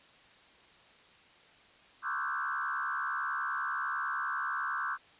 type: tone with frequency modulation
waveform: sine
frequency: 1318.5 Hz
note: E6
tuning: in tune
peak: -31 dBFS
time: 2.02-4.98 s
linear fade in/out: 50 ms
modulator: 70.7 Hz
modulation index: 3.9
effects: white hiss -59 dBFS RMS until 5.19 s + resampled to 8000 Hz